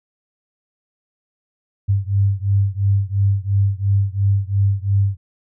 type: beating tone pair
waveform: sine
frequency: 98 / 100.9 Hz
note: G2 / G#2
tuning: 0 / -49 cents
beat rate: 2.9 Hz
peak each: -17 / -18 dBFS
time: 1.88-5.17 s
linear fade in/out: 20 ms
effects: none